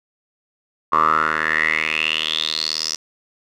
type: tone with band-pass filter sweep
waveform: 10% pulse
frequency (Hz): 78.5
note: D#2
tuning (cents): +16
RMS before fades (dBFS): -20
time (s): 0.92-2.96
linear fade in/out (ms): 10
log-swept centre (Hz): 1100 to 5600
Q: 8.2
effects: none